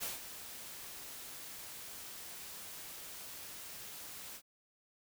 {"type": "noise with ADSR envelope", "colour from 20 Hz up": "white", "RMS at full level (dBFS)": -38, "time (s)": [0, 4.42], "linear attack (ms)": 29, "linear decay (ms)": 160, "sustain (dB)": -10, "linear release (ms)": 63, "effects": []}